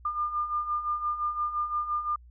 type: beating tone pair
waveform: sine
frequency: 1200 / 1205.8 Hz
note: D6 / D6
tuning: +37 / +45 cents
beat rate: 5.8 Hz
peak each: -34 / -28 dBFS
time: 0.05-2.16 s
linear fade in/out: 5 ms
effects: added 60 Hz sine -49 dBFS peak until 2.3 s